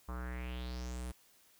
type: tone with low-pass filter sweep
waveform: square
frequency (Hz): 61.74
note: B1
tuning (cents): 0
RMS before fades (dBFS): -41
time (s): 0.08-1.12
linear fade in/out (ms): 10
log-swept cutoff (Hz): 1100 to 11000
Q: 4.4
effects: white hiss -66 dBFS RMS until 1.59 s